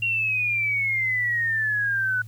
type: exponential sweep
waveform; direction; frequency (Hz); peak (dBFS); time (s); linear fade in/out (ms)
sine; down; 2771 to 1480; -21; 0.02-2.22; 5
effects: added 111 Hz sine -37 dBFS peak until 2.27 s + white hiss -58 dBFS RMS until 2.27 s